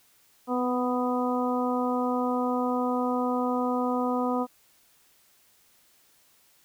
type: harmonic tone with a mistuned harmonic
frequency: 248.3 Hz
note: B3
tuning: 9 cents sharp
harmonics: 1 / 2 / 3 / 4 / 5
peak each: -27 / -30 / -32 / -33 / -34 dBFS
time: 0.47-4.47 s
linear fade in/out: 50 ms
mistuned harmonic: 1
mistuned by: +16 cents
effects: white hiss -62 dBFS RMS until 6.64 s